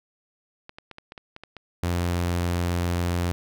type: clicks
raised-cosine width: 0.3 ms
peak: -24 dBFS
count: 11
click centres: 0.694 / 0.785 / 0.913 / 0.984 / 1.121 / 1.178 / 1.364 / 1.436 / 1.567 / 2.057 / 2.203 s
type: tone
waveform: sawtooth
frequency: 87.3 Hz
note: F2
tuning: in tune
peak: -19 dBFS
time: 1.83-3.32 s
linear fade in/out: 0 ms
effects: none